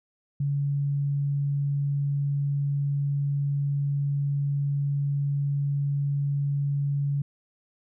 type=tone; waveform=sine; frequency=141.7 Hz; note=C#3; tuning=38 cents sharp; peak=-23 dBFS; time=0.4-7.22 s; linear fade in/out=5 ms; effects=none